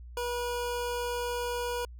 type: tone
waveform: 25% pulse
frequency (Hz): 483.8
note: B4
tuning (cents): -36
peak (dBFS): -27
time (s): 0.17-1.85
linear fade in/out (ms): 2
effects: added 60 Hz sine -43 dBFS peak until 1.99 s